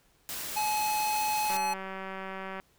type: noise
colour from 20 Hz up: white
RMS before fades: -37 dBFS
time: 0.29-1.57 s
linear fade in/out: 0 ms
type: tone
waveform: square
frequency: 850 Hz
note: G#5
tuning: 40 cents sharp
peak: -28 dBFS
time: 0.56-1.74 s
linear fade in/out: 10 ms
type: click train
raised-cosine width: 0.5 ms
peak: -24 dBFS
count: 211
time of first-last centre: 1.5-2.599 s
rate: 191 Hz
effects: pink hiss -66 dBFS RMS until 2.78 s